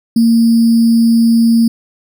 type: tone with sample-and-hold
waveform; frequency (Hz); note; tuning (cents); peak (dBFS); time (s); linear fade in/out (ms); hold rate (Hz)
sine; 230; A#3; -23; -6; 0.16-1.68; 5; 4900
effects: none